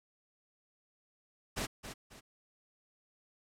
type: noise with echo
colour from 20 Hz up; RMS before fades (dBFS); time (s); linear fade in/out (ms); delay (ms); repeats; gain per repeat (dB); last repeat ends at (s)
pink; -36; 1.56-1.67; 20; 270; 2; -9; 2.21
effects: low-pass 11000 Hz 12 dB/octave